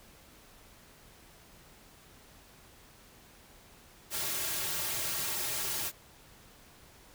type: noise with comb filter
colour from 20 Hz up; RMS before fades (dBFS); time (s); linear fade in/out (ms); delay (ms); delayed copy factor
white; -34; 4.1-5.92; 50; 4; -0.85
effects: pink hiss -57 dBFS RMS until 7.14 s